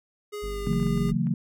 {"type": "tone with pitch glide", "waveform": "square", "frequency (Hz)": [415.3, 405.3], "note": ["G#4", "G#4"], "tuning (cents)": [0, -42], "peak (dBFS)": -33, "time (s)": [0.32, 1.12], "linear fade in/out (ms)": 20, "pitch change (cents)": -42, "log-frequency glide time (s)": [0.42, 0.6]}
{"type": "harmonic tone", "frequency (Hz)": 49, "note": "G1", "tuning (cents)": 0, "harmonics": [1, 2, 3, 4, 5, 6, 7], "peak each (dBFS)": [-32, -50, -54, -46, -49, -58, -59], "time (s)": [0.42, 1.16], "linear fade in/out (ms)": 20}
{"type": "clicks", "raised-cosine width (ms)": 0.5, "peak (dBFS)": -34, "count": 8, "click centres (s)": [0.667, 0.731, 0.8, 0.83, 0.869, 0.976, 1.092, 1.27]}
{"type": "chord", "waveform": "sine", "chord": "F# dominant seventh", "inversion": "second", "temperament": "equal with one note detuned", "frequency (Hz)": [138.59, 164.81, 185, 227.2], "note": ["C#3", "E3", "F#3", "A#3"], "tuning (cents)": [0, 0, 0, -44], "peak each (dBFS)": -28, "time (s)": [0.67, 1.34], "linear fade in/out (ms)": 2}
{"effects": []}